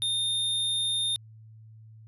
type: tone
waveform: square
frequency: 3644 Hz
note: A#7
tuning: 40 cents flat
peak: -26 dBFS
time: 0.02-1.16 s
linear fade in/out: 0 ms
effects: added 110 Hz sine -47 dBFS peak until 2.07 s + resampled to 32000 Hz